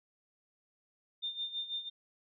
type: tone with tremolo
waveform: sine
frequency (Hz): 3613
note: A7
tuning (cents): +45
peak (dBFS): -33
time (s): 1.22-1.9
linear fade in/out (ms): 20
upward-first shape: sine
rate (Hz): 6.1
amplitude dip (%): 75
effects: none